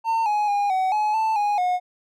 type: tone with pitch steps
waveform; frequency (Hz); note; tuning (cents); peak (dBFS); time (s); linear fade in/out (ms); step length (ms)
triangle; 905 / 837 / 814 / 753 / 848 / 882 / 826 / 724; A5 / G#5 / G#5 / F#5 / G#5 / A5 / G#5 / F#5; +48 / +13 / -35 / +30 / +36 / +4 / -10 / -38; -17; 0.04-1.8; 50; 220
effects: none